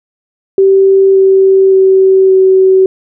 sine tone with pitch steps, 387.4 / 384.5 / 381.6 / 378.8 Hz, G4 / G4 / G4 / F#4, -20 / -33 / -47 / +41 cents, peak -3 dBFS, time 0.58-2.86 s, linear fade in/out 2 ms, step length 570 ms, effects none

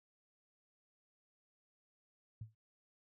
sine tone with exponential decay, 110 Hz, A2, in tune, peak -40 dBFS, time 2.41-2.55 s, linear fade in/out 5 ms, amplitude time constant 29 ms, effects none

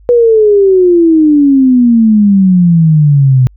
sine exponential sweep, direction down, 489.7 to 125.3 Hz, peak -3 dBFS, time 0.09-3.47 s, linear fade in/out 0 ms, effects added 50 Hz sine -37 dBFS peak until 3.56 s

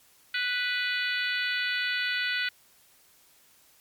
harmonic tone, 493.9 Hz, B4, in tune, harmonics 3 / 4 / 5 / 6 / 7 / 8 / 9, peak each -30 / -32 / -34 / -36 / -37 / -38 / -39 dBFS, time 0.34-2.49 s, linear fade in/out 5 ms, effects white hiss -60 dBFS RMS until 3.8 s + MP3 96 kbps

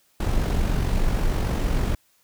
brown noise with amplitude modulation, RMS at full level -20 dBFS, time 0.2-1.95 s, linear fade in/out 5 ms, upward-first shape sine, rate 46.6 Hz, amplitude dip 40%, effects white hiss -63 dBFS RMS until 2.23 s

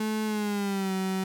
35% pulse tone with pitch glide, 216.3 to 189.39 Hz, A3 to F#3, -29 to +41 cents, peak -25 dBFS, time 0-1.24 s, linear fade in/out 5 ms, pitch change -230 cents, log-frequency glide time 0.25-0.93 s, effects none

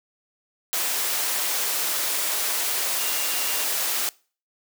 sine tone in noise, 2794 Hz, F7, in tune, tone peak -36 dBFS, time 2.99-3.64 s, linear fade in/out 0 ms, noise white, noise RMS -25 dBFS, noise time 0.73-4.09 s, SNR -14 dB, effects noise-tail reverb RT60 0.4 s tail -24 dB re dry + high-pass 400 Hz 12 dB/octave

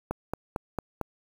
click train, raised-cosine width 1 ms, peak -15 dBFS, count 5, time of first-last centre 0.11-1.013 s, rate 4.43 Hz, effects 7-bit

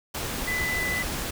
sine tone in noise, 2000 Hz, B6, 21 cents sharp, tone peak -26 dBFS, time 0.47-1.03 s, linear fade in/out 10 ms, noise pink, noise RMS -31 dBFS, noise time 0.14-1.31 s, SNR +2 dB, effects none

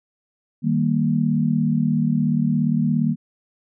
sine chord, Eb major, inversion none, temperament equal, 155.56 / 196 / 233.1 Hz, Eb3 / G3 / Bb3, 0 / 0 / 0 cents, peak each -21 / -23 / -20 dBFS, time 0.62-3.16 s, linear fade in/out 50 ms, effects none

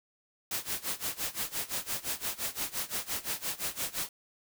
white noise with tremolo, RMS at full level -32 dBFS, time 0.51-4.09 s, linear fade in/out 2 ms, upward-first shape sine, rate 5.8 Hz, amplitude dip 90%, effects none

